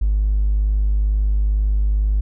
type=tone; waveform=triangle; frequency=51.1 Hz; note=G#1; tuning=27 cents flat; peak=-11 dBFS; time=0.01-2.21 s; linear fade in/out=10 ms; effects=tanh soft clip ceiling -11 dBFS